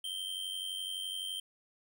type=tone with amplitude modulation; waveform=square; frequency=3136 Hz; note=G7; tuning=in tune; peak=-34 dBFS; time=0.04-1.4 s; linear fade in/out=5 ms; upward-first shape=sine; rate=91.8 Hz; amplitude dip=65%; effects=none